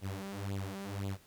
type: tone with flanger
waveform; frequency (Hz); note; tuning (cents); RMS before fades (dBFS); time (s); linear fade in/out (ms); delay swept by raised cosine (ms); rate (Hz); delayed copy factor
sawtooth; 98.3; G2; +5; -39; 0.01-1.18; 50; 0.26 to 5.26; 1.9; +1
effects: pink hiss -62 dBFS RMS until 1.26 s